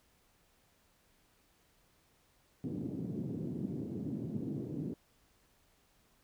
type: band-pass noise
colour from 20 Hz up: white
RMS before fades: -39 dBFS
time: 2.64-4.94 s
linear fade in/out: 0 ms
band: 120 to 300 Hz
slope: 24 dB/octave
effects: pink hiss -70 dBFS RMS until 6.23 s